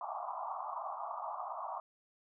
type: band-pass noise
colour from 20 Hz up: white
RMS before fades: -41 dBFS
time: 0.01-1.8 s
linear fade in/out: 2 ms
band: 640 to 1200 Hz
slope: 96 dB/octave
effects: none